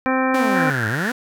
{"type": "harmonic tone", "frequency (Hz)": 260.6, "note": "C4", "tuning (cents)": -7, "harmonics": [1, 2, 3, 4, 5, 6, 7, 9], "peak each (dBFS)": [-20, -23, -25, -26, -27, -28, -28, -30], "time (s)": [0.06, 0.7], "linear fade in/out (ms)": 0}
{"type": "exponential two-way sweep", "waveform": "sawtooth", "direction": "down then up", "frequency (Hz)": [278.5, 103.83, 263.3], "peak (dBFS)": -18, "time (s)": [0.34, 1.12], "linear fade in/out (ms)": 5, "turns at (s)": 0.88}
{"type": "band-pass noise", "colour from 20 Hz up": "pink", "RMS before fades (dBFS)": -25, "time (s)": [0.54, 1.12], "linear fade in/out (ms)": 20, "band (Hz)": [1400, 1800], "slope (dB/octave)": 96}
{"effects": []}